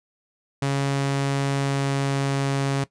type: tone with pitch glide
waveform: sawtooth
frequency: 138.59 to 137.79 Hz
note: C#3 to C#3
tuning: 0 to -10 cents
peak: -17 dBFS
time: 0.62-2.84 s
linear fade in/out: 5 ms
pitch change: -10 cents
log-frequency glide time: 1.31-2.67 s
effects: noise-tail reverb RT60 0.1 s tail -17 dB re dry + resampled to 22050 Hz